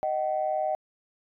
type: tone pair together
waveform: sine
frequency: 620 / 760.9 Hz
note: D#5 / F#5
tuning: -6 / +48 cents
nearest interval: major third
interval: 354 cents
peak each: -27 dBFS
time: 0.03-0.75 s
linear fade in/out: 0 ms
effects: tanh soft clip ceiling -17 dBFS